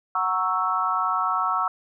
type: chord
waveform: sine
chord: F# dominant seventh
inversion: none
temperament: equal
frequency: 740 / 932.3 / 1108.7 / 1318.5 Hz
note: F#5 / A#5 / C#6 / E6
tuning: 0 / 0 / 0 / 0 cents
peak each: -29 / -29 / -26 / -24 dBFS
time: 0.15-1.68 s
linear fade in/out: 2 ms
effects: none